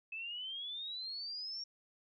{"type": "exponential sweep", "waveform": "sine", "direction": "up", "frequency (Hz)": [2587, 5588], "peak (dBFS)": -40, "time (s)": [0.12, 1.64], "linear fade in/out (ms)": 5, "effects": []}